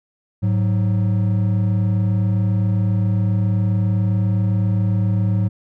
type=tone pair together; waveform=triangle; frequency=105.51 / 185 Hz; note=G#2 / F#3; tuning=+28 / 0 cents; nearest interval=minor seventh; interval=972 cents; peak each=-14 / -20 dBFS; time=0.42-5.49 s; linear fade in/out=20 ms; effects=none